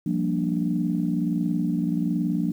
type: chord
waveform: sine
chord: G minor seventh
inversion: third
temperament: equal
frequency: 174.61 / 196 / 233.1 / 293.7 Hz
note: F3 / G3 / Bb3 / D4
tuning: 0 / 0 / 0 / 0 cents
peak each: -25 / -30 / -27 / -27 dBFS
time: 0.06-2.52 s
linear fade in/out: 5 ms
effects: tanh soft clip ceiling -11 dBFS + 9-bit